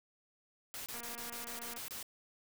white noise bursts, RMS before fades -44 dBFS, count 9, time 0.74-2.028 s, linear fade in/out 0 ms, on 120 ms, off 26 ms
click train, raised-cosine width 0.5 ms, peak -36 dBFS, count 199, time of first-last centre 0.94-1.779 s, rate 236 Hz
effects none

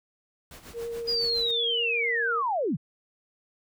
pink noise with tremolo, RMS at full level -44 dBFS, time 0.51-1.51 s, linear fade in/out 2 ms, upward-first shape sine, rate 7.1 Hz, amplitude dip 70%
sine tone with vibrato, 466.2 Hz, A#4, in tune, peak -31 dBFS, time 0.73-2.43 s, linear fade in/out 50 ms, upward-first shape sine, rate 8.4 Hz, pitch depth 10 cents each way
sine linear sweep, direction down, 4966 to 110 Hz, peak -24 dBFS, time 1.07-2.77 s, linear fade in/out 20 ms
effects none

